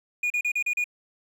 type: tone bursts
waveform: triangle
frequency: 2445 Hz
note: D#7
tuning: 31 cents flat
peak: -21 dBFS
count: 6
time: 0.23-0.842 s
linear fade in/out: 5 ms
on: 72 ms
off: 36 ms
effects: 10-bit